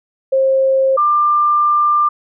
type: tone pair in turn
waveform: sine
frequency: 533 / 1191.4 Hz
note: C5 / D6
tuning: +32 / +24 cents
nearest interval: octave + major second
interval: 1392 cents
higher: second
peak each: -10 dBFS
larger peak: neither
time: 0.32-0.97 / 0.97-2.09 s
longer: second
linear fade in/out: 10 ms
effects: none